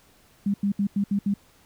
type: tone bursts at uneven times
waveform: sine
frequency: 200.8 Hz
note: G3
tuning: 42 cents sharp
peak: -20 dBFS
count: 6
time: 0.46-0.54 / 0.63-0.72 / 0.79-0.87 / 0.96-1.04 / 1.11-1.19 / 1.26-1.34 s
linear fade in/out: 5 ms
effects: pink hiss -58 dBFS RMS until 1.65 s